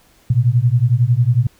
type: beating tone pair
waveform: sine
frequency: 115.7 / 126.7 Hz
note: A#2 / B2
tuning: -13 / +45 cents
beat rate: 11 Hz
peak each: -14 dBFS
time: 0.3-1.47 s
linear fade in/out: 5 ms
effects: pink hiss -53 dBFS RMS until 1.59 s